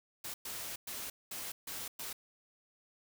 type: noise bursts at uneven times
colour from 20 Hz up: white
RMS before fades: -42 dBFS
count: 6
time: 0.24-0.34 / 0.45-0.76 / 0.87-1.1 / 1.31-1.52 / 1.67-1.88 / 1.99-2.13 s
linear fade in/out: 5 ms
effects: none